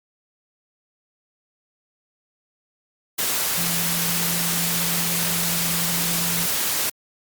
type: tone in noise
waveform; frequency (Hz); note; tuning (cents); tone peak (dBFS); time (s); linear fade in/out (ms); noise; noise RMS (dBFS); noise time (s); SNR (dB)
sine; 170.4; F3; -42; -28; 3.57-6.46; 10; white; -23; 3.18-6.9; -8
effects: high-pass 100 Hz 12 dB/octave + Opus 48 kbps